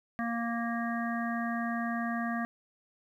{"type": "harmonic tone", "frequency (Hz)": 233.1, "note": "A#3", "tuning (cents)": 0, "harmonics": [1, 3, 5, 7, 8], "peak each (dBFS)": [-32, -37, -39, -40, -41], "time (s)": [0.19, 2.45], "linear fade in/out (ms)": 0, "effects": ["11-bit"]}